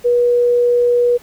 sine tone, 483.9 Hz, B4, 35 cents flat, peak -10 dBFS, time 0.04-1.18 s, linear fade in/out 20 ms, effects pink hiss -45 dBFS RMS until 1.22 s

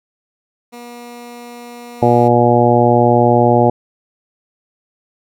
15% pulse tone, 240 Hz, B3, 49 cents flat, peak -25 dBFS, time 0.72-2.29 s, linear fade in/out 20 ms
harmonic tone, 120 Hz, B2, 49 cents flat, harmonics 1 / 2 / 3 / 4 / 5 / 6 / 7, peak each -16 / -16 / -16 / -16 / -16 / -16 / -16 dBFS, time 2.02-3.7 s, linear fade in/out 5 ms
effects none

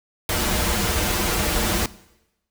pink noise with comb filter, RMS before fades -22 dBFS, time 0.29-1.86 s, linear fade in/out 2 ms, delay 7.4 ms, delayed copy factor -0.8, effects noise-tail reverb RT60 0.9 s tail -19 dB re dry

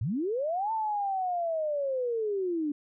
sine linear two-way sweep, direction up then down, 89.4 to 899 to 285.2 Hz, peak -27 dBFS, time 0.01-2.72 s, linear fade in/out 5 ms, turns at 0.72 s, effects none

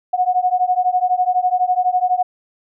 sine beating tone pair, 724 / 736 Hz, F#5 / F#5, -38 / -9 cents, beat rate 12 Hz, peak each -17 dBFS, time 0.13-2.23 s, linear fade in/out 10 ms, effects none

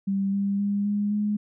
sine tone with pitch steps, 196 / 199.08 / 202.2 / 205.4 / 208.6 Hz, G3 / G3 / G#3 / G#3 / G#3, 0 / +27 / -46 / -19 / +8 cents, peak -22 dBFS, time 0.07-1.37 s, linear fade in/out 10 ms, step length 260 ms, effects none

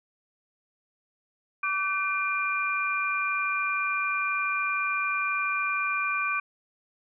sine tone cluster, 1158 / 1525 / 2396 Hz, D6 / G6 / D7, -25 / -48 / +34 cents, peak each -29 / -32 / -28 dBFS, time 1.63-6.4 s, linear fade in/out 5 ms, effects none

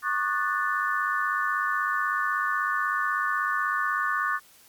sine chord, D major seventh, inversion third, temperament equal with one note detuned, 1108.7 / 1204.9 / 1480 / 1760 Hz, C#6 / D6 / F#6 / A6, 0 / +44 / 0 / 0 cents, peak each -29 dBFS, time 0.02-4.4 s, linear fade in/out 50 ms, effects white hiss -55 dBFS RMS until 4.68 s + MP3 96 kbps

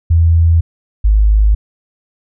sine tone pair in turn, 83 / 52.29 Hz, E2 / G#1, +12 / +13 cents, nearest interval minor sixth, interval 799 cents, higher first, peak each -6 dBFS, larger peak neither, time 0.1-0.61 / 1.04-1.55 s, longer neither, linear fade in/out 10 ms, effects none

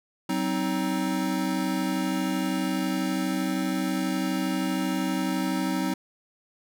square chord, C diminished, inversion second, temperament just, 188.37 / 261.6 / 314 Hz, Gb3 / C4 / Eb4, +31 / 0 / +16 cents, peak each -30 dBFS, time 0.29-5.94 s, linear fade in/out 5 ms, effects none

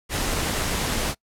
pink noise, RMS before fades -25 dBFS, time 0.09-1.15 s, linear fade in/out 50 ms, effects noise-tail reverb RT60 0.1 s tail -24 dB re dry + low-pass 12000 Hz 12 dB/octave

